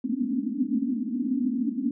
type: band-pass noise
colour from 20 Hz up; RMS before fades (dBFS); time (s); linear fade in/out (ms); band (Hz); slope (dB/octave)
white; -27; 0.04-1.91; 2; 220 to 280; 96
effects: none